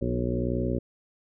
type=harmonic tone with a mistuned harmonic; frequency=60.9 Hz; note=B1; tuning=24 cents flat; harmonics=1 / 2 / 3 / 4 / 5 / 6 / 7 / 8 / 9; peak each=-32 / -31 / -35 / -31 / -37 / -33 / -36 / -42 / -35 dBFS; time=0.01-0.79 s; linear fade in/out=10 ms; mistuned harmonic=5; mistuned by=+23 cents; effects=none